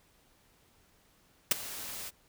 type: noise with ADSR envelope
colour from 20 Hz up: white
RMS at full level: -21 dBFS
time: 1.51-2.11 s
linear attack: 4 ms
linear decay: 16 ms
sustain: -20 dB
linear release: 31 ms
effects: pink hiss -66 dBFS RMS until 2.28 s

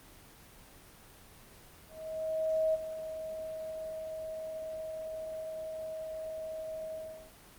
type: tone with ADSR envelope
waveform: sine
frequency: 635 Hz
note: D#5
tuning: 35 cents sharp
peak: -25 dBFS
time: 1.88-7.32 s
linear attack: 860 ms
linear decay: 25 ms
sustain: -12 dB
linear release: 390 ms
effects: pink hiss -55 dBFS RMS until 7.58 s + Opus 24 kbps

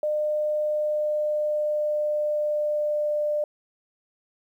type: tone with pitch glide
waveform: sine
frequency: 604 to 596.7 Hz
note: D5 to D5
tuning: +48 to +27 cents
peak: -22 dBFS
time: 0.03-3.44 s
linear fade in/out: 2 ms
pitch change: -21 cents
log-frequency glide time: 0.62-3.33 s
effects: 10-bit

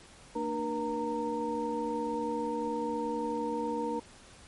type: tone cluster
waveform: sine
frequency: 228.2 / 299.6 / 477.1 / 922 Hz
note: A#3 / D4 / A#4 / A#5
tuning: -37 / +35 / +40 / -19 cents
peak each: -38 / -36 / -34 / -35 dBFS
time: 0.35-4 s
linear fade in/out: 10 ms
effects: pink hiss -54 dBFS RMS until 4.47 s + MP3 48 kbps

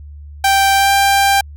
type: tone with pitch glide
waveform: sawtooth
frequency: 784 to 791.7 Hz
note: G5 to G5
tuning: 0 to +17 cents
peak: -6 dBFS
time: 0.44-1.41 s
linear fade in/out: 5 ms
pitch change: +17 cents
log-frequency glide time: 0.74-0.92 s
effects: added 73 Hz sine -31 dBFS peak until 1.56 s

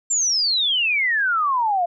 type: exponential sweep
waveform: sine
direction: down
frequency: 7459 to 676 Hz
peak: -17 dBFS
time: 0.1-1.86 s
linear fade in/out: 10 ms
effects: none

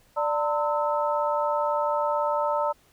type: tone cluster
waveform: sine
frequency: 589 / 906 / 1024 / 1300 Hz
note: D5 / A#5 / C6 / E6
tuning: +5 / -50 / -38 / -24 cents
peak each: -26 / -26 / -34 / -30 dBFS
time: 0.16-2.73 s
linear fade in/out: 20 ms
effects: pink hiss -61 dBFS RMS until 2.92 s

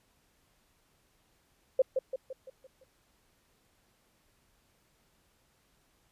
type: tone with echo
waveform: sine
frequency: 523.3 Hz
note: C5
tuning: in tune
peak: -19 dBFS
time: 1.79-1.82 s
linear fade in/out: 5 ms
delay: 170 ms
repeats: 6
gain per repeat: -6 dB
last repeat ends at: 2.84 s
effects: pink hiss -70 dBFS RMS until 6.11 s + resampled to 32000 Hz

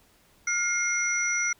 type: tone cluster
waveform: sine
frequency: 1412 / 2129 / 5870 Hz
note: F6 / C7 / F#8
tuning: +19 / +30 / -15 cents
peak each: -30 / -27 / -28 dBFS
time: 0.47-1.53 s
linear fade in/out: 5 ms
effects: pink hiss -61 dBFS RMS until 1.59 s

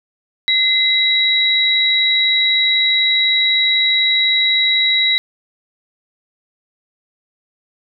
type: tone pair together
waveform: sine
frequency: 2053 / 3876 Hz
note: C7 / B7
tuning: -33 / -33 cents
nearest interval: major seventh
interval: 1100 cents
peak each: -17 / -13 dBFS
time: 0.48-5.18 s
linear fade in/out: 0 ms
effects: none

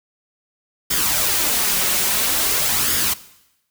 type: noise with flanger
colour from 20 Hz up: white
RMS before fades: -19 dBFS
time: 0.9-3.14 s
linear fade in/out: 10 ms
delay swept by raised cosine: 0.58 to 5.48 ms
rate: 0.49 Hz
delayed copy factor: +0.5
effects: noise-tail reverb RT60 0.9 s tail -18 dB re dry

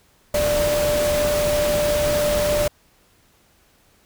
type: tone in noise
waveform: sine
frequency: 592 Hz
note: D5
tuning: 14 cents sharp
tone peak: -18 dBFS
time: 0.34-2.68 s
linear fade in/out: 5 ms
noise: pink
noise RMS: -25 dBFS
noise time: 0.34-2.68 s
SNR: +4 dB
effects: pink hiss -58 dBFS RMS until 4.05 s

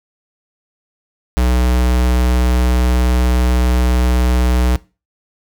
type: tone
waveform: square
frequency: 61.74 Hz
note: B1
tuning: in tune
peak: -12 dBFS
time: 1.37-4.76 s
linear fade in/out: 0 ms
effects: noise-tail reverb RT60 0.3 s tail -20 dB re dry

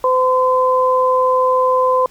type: tone pair together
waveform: sine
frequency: 511 / 1023.3 Hz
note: C5 / C6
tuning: -41 / -39 cents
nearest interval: octave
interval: 1202 cents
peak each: -14 dBFS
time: 0.04-2.06 s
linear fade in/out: 2 ms
effects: pink hiss -48 dBFS RMS until 2.1 s

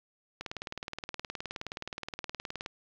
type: click train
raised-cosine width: 0.2 ms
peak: -19 dBFS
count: 44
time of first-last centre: 0.41-2.661 s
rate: 19.1 Hz
effects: low-pass 5000 Hz 12 dB/octave + 9-bit

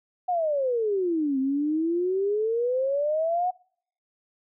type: exponential two-way sweep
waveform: sine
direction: down then up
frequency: 740 to 261.6 to 740 Hz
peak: -22 dBFS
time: 0.28-3.51 s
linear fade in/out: 10 ms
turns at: 1.39 s
effects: noise-tail reverb RT60 0.6 s tail -26 dB re dry

